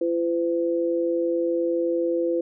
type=tone pair together; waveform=sine; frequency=339.5 / 508 Hz; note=F4 / B4; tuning=-49 / +49 cents; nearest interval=perfect fifth; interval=698 cents; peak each=-23 / -24 dBFS; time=0.01-2.41 s; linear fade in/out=5 ms; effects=none